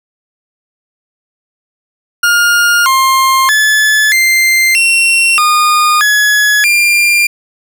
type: tone with pitch steps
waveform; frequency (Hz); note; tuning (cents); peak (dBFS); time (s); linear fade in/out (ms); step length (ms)
40% pulse; 1417 / 1060 / 1724 / 2089 / 2725 / 1222 / 1690 / 2392; F6 / C6 / A6 / C7 / F7 / D#6 / G#6 / D7; +25 / +22 / -36 / -3 / -43 / -32 / +30 / +31; -6; 2.23-7.27; 5; 630
effects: none